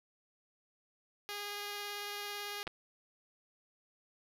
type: tone with vibrato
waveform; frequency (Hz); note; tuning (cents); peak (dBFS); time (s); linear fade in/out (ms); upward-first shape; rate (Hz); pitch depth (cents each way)
5% pulse; 410; G#4; -22; -28; 1.29-2.63; 0; triangle; 18; 11
type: clicks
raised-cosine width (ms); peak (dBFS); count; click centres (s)
0.3; -24; 2; 2.67 / 2.676
effects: none